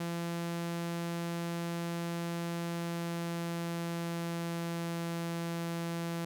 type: tone with pitch glide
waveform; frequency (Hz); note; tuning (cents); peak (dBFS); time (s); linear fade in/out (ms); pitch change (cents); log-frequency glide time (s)
sawtooth; 170 to 168.63; F3 to E3; -46 to +40; -30; 0-6.25; 5; -14; 2.62-5.31
effects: none